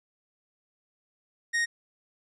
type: tone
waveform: 45% pulse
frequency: 1864.7 Hz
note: A#6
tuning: in tune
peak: -24 dBFS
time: 1.53-1.66 s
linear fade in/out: 20 ms
effects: resampled to 22050 Hz